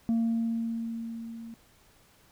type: tone with level ramp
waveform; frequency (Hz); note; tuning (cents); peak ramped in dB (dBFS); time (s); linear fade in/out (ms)
sine; 228.9; A#3; -31; -20 to -40; 0.09-1.54; 0
effects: tanh soft clip ceiling -22 dBFS + pink hiss -61 dBFS RMS until 2.31 s